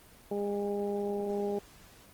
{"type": "harmonic tone", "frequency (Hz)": 203, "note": "G#3", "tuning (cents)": -39, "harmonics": [1, 2, 3, 4], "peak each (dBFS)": [-36, -31, -40, -41], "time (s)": [0.31, 1.59], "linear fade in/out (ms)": 5, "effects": ["pink hiss -56 dBFS RMS until 2.13 s", "Opus 24 kbps"]}